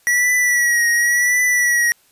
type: tone with vibrato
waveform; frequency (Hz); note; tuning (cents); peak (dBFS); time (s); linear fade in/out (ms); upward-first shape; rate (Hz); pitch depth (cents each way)
square; 1933; B6; -38; -14; 0.07-1.92; 0; triangle; 0.92; 53
effects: white hiss -56 dBFS RMS until 2.11 s + resampled to 32000 Hz